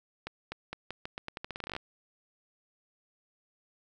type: accelerating click train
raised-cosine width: 0.3 ms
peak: -21 dBFS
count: 19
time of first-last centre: 0.27-1.765 s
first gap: 250 ms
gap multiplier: 0.84
effects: none